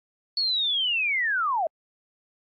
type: linear sweep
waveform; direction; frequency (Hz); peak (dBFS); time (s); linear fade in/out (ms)
sine; down; 4444 to 608; -22; 0.37-1.67; 2
effects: AAC 48 kbps